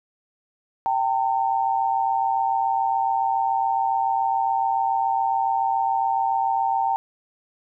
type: tone pair together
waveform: sine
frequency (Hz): 781 / 908.1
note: G5 / A#5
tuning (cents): -7 / -46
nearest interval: minor third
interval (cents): 261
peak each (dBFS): -22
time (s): 0.86-6.96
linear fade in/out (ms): 0
effects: none